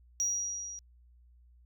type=tone with level ramp; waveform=sine; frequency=5750 Hz; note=F8; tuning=50 cents sharp; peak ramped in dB=-25 to -41 dBFS; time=0.2-0.79 s; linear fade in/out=0 ms; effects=tanh soft clip ceiling -24 dBFS + added 60 Hz sine -57 dBFS peak until 1.65 s